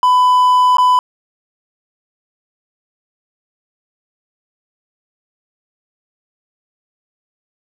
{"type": "tone with dropouts", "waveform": "triangle", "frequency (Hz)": 1000, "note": "B5", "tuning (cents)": 21, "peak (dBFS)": -6, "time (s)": [0.03, 0.99], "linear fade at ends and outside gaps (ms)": 1, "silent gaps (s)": [0.77, 0.783], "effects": []}